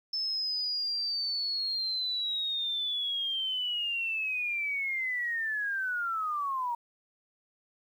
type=linear sweep; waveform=sine; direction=down; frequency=5274 to 932.3 Hz; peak=-29 dBFS; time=0.13-6.75 s; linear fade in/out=5 ms; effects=10-bit